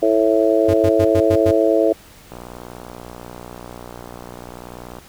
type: harmonic tone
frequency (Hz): 110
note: A2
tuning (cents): 0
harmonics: 3 / 4 / 5 / 6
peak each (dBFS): -18 / -18 / -18 / -18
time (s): 0.02-1.93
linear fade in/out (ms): 10
type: tone bursts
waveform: square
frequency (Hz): 95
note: F#2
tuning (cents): +46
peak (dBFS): -19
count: 6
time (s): 0.68-1.515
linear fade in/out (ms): 10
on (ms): 60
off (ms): 95
type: click train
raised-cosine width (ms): 1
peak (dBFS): -20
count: 162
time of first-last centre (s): 2.32-4.986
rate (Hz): 60.4
effects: pink hiss -45 dBFS RMS until 5.08 s